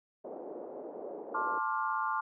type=band-pass noise; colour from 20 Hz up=pink; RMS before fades=-43 dBFS; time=0.24-1.59 s; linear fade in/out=10 ms; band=350 to 630 Hz; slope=24 dB/octave
type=chord; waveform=sine; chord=D minor seventh; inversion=second; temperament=just; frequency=881 / 1057.2 / 1174.7 / 1409.6 Hz; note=A5 / C6 / D6 / F6; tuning=+2 / +18 / 0 / +16 cents; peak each=-35 / -35 / -35 / -37 dBFS; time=1.34-2.21 s; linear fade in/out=10 ms
effects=none